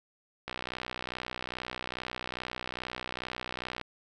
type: click train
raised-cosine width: 0.3 ms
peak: -19 dBFS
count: 209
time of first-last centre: 0.48-3.813 s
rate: 62.4 Hz
effects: none